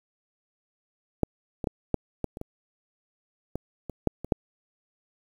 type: clicks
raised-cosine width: 2 ms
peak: -8 / -17 / -12 / -9 / -14 / -24 / -21 / -17 / -21 / -8 / -21 / -7 dBFS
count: 12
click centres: 1.233 / 1.642 / 1.672 / 1.943 / 2.243 / 2.371 / 2.414 / 3.556 / 3.897 / 4.073 / 4.246 / 4.322 s
effects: 8-bit